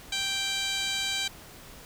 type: tone with band-pass filter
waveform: 15% pulse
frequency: 784 Hz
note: G5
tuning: in tune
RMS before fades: -30 dBFS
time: 0.12-1.28 s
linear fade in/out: 5 ms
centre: 4700 Hz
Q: 2.6
effects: pink hiss -48 dBFS RMS until 1.85 s